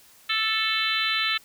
harmonic tone with a mistuned harmonic, 440 Hz, A4, in tune, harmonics 3 / 4 / 5 / 6 / 7 / 8 / 9, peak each -30 / -30 / -30 / -30 / -30 / -30 / -30 dBFS, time 0.29-1.38 s, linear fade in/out 10 ms, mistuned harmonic 9, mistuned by +17 cents, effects white hiss -54 dBFS RMS until 1.44 s

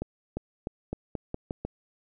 accelerating click train, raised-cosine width 2 ms, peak -18 dBFS, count 8, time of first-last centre 0.02-1.65 s, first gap 350 ms, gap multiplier 0.86, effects none

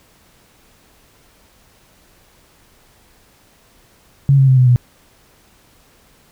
sine tone with pitch steps, 138.59 / 134.57 / 130.66 / 126.87 / 123.18 Hz, C#3 / C3 / C3 / B2 / B2, 0 / +49 / -2 / +47 / -4 cents, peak -7 dBFS, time 4.29-4.76 s, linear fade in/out 0 ms, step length 94 ms, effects pink hiss -52 dBFS RMS until 6.31 s

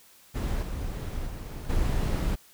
brown noise with level steps, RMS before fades -28 / -33 / -36 / -26 dBFS, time 0.34-2.36 s, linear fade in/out 20 ms, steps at 0.62 / 1.26 / 1.69 s, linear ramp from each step 10 ms, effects white hiss -56 dBFS RMS until 2.53 s

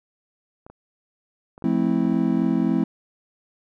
clicks, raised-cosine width 1 ms, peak -29 dBFS, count 7, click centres 0.665 / 0.7 / 1.579 / 1.623 / 2.054 / 2.131 / 2.427 s
triangle chord, F major seventh, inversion none, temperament just, 174.61 / 218.3 / 261.9 / 327.4 Hz, F3 / A3 / C4 / E4, 0 / -13 / +2 / -12 cents, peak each -23 / -21 / -21 / -23 dBFS, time 1.64-2.84 s, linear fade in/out 2 ms
effects none

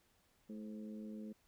harmonic tone with a mistuned harmonic, 107.5 Hz, A2, 40 cents flat, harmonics 2 / 3 / 4 / 5, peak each -45 / -55 / -57 / -59 dBFS, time 0.49-1.33 s, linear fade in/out 10 ms, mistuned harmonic 5, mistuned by -31 cents, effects pink hiss -74 dBFS RMS until 1.47 s

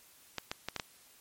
clicks, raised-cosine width 0.2 ms, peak -17 dBFS, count 5, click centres 0.383 / 0.515 / 0.686 / 0.763 / 0.798 s, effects white hiss -60 dBFS RMS until 1.2 s + MP3 64 kbps

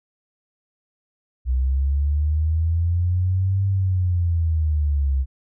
sine linear two-way sweep, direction up then down, 62.2 to 98.2 to 65.4 Hz, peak -17 dBFS, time 1.45-5.26 s, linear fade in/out 50 ms, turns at 3.66 s, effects none

